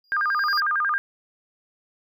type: tone with exponential growth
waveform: triangle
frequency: 4838 Hz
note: D#8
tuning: 49 cents flat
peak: -21 dBFS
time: 0.04-0.6 s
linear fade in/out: 2 ms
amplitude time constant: 120 ms
type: tone with vibrato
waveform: sine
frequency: 1395 Hz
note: F6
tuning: 2 cents flat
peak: -20 dBFS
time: 0.12-0.98 s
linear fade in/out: 0 ms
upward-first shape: square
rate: 11 Hz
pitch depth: 240 cents each way
effects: none